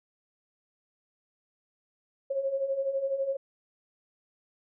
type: beating tone pair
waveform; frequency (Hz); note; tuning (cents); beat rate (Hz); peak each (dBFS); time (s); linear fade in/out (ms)
sine; 534 / 546; C5 / C#5; +35 / -26; 12; -34 / -28; 2.3-3.37; 10
effects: none